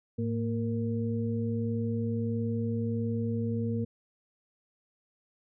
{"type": "tone cluster", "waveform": "sine", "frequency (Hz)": [108.6, 230.1, 465.4], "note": ["A2", "A#3", "A#4"], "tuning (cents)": [-22, -22, -3], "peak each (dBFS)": [-31, -31, -36], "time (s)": [0.18, 3.85], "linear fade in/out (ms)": 10, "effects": []}